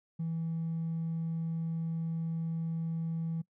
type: tone with hard clipping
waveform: sine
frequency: 164.1 Hz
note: E3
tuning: 8 cents flat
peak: -32 dBFS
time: 0.19-3.42 s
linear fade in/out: 10 ms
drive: 1 dB
effects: noise-tail reverb RT60 0.1 s tail -22 dB re dry